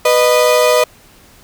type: tone pair together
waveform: 35% pulse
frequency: 493.9 / 615.7 Hz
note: B4 / D#5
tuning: 0 / -18 cents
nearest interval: major third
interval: 382 cents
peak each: -10 dBFS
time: 0.05-0.84 s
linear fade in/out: 5 ms
effects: pink hiss -45 dBFS RMS until 1.43 s